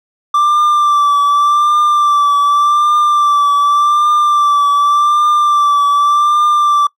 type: tone with vibrato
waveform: triangle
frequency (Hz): 1174.7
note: D6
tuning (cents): 0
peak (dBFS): -6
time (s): 0.34-6.87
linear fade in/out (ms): 5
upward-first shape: triangle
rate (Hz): 0.86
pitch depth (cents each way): 41
effects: noise-tail reverb RT60 0.1 s tail -22 dB re dry